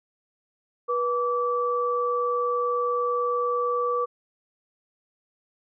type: tone pair together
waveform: sine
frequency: 486.9 / 1158 Hz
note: B4 / D6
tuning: -25 / -25 cents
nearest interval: octave + minor third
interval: 1500 cents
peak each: -25 dBFS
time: 0.88-4.06 s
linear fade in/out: 20 ms
effects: none